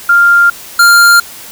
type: tone pair in turn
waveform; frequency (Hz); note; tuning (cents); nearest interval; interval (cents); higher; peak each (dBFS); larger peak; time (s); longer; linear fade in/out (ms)
sine / square; 1397 / 1397; F6 / F6; 0 / 0; unison; 0; neither; -3; neither; 0.09-0.5 / 0.79-1.2; neither; 5
effects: white hiss -30 dBFS RMS until 1.51 s